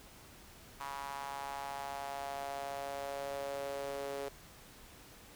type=tone with high-pass filter sweep; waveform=sawtooth; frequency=139.5 Hz; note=C#3; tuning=11 cents sharp; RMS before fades=-41 dBFS; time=0.8-4.29 s; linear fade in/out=10 ms; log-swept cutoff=980 to 470 Hz; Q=4.4; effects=pink hiss -56 dBFS RMS until 5.35 s